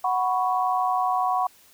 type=chord; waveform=sine; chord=F# suspended fourth; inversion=none; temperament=equal; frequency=740 / 987.8 / 1108.7 Hz; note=F#5 / B5 / C#6; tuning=0 / 0 / 0 cents; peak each=-23 / -27 / -26 dBFS; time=0.04-1.47 s; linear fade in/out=5 ms; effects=white hiss -55 dBFS RMS until 1.73 s